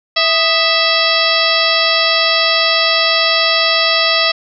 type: harmonic tone with a mistuned harmonic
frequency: 659 Hz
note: E5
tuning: 1 cent flat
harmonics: 1 / 2 / 3 / 4 / 5 / 6 / 7 / 8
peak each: -19 / -19 / -19 / -19 / -19 / -19 / -19 / -19 dBFS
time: 0.16-4.32 s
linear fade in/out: 10 ms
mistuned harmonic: 2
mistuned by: -97 cents
effects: none